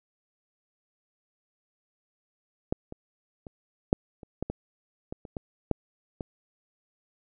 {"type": "clicks", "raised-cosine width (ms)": 2, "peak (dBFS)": [-12, -25, -28, -6, -30, -16, -18, -21, -28, -20, -10, -20], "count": 12, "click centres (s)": [2.725, 2.924, 3.468, 3.929, 4.232, 4.426, 4.5, 5.125, 5.252, 5.368, 5.713, 6.208], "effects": []}